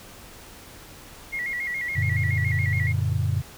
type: tone with vibrato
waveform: sine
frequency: 2042 Hz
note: C7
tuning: 43 cents flat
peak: -26 dBFS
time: 1.32-2.93 s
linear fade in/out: 20 ms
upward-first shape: square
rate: 7.1 Hz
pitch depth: 83 cents each way
type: chord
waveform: sine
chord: Gb augmented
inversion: none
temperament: just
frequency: 92.5 / 115.62 / 144.53 Hz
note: Gb2 / Bb2 / D3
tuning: 0 / -14 / -27 cents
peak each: -24 / -25 / -27 dBFS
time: 1.95-3.42 s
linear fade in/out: 20 ms
effects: tanh soft clip ceiling -11 dBFS + pink hiss -45 dBFS RMS until 3.57 s